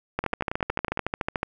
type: two click trains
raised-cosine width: 0.5 ms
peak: -10 / -13 dBFS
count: 18 / 9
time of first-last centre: 0.19-1.431 / 0.24-0.974 s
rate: 13.7 / 10.9 Hz
effects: none